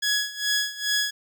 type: tone with tremolo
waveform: 15% pulse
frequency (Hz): 1677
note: G#6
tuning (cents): +16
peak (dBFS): -14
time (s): 0.02-1.11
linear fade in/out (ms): 10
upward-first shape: sine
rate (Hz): 2.4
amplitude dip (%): 85
effects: none